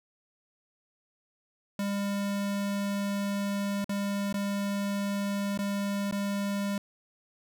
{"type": "tone with dropouts", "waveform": "square", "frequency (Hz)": 200.7, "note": "G3", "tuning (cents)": 41, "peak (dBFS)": -29, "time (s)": [1.79, 6.78], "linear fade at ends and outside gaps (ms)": 2, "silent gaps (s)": [[3.844, 3.893], [4.327, 4.341], [5.576, 5.589], [6.112, 6.124]], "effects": []}